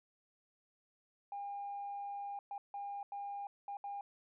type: tone bursts at uneven times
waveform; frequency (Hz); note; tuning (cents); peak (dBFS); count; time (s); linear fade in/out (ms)
sine; 806; G5; +48; -39; 6; 1.32-2.39 / 2.51-2.58 / 2.74-3.03 / 3.12-3.47 / 3.68-3.77 / 3.84-4.01; 2
effects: tanh soft clip ceiling -36 dBFS